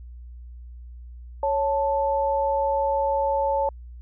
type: tone pair together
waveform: sine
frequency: 554 / 880 Hz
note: C#5 / A5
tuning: -1 / 0 cents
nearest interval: minor sixth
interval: 801 cents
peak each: -23 dBFS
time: 1.43-3.69 s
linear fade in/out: 2 ms
effects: added 60 Hz sine -38 dBFS peak until 4.01 s